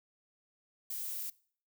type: noise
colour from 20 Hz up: violet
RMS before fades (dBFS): -39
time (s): 0.9-1.3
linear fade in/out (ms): 5
effects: noise-tail reverb RT60 0.5 s tail -22 dB re dry